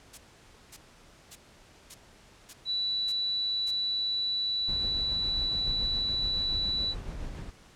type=noise bursts; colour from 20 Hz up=blue; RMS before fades=-40 dBFS; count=7; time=0.13-3.713 s; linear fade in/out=10 ms; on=49 ms; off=540 ms
type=tone; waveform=sine; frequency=3951 Hz; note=B7; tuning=in tune; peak=-27 dBFS; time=2.65-6.95 s; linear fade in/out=50 ms
type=noise with tremolo; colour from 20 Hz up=brown; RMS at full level=-36 dBFS; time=4.67-7.51 s; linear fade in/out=20 ms; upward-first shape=sine; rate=7.1 Hz; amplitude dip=35%
effects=pink hiss -56 dBFS RMS until 7.75 s + low-pass 8000 Hz 12 dB/octave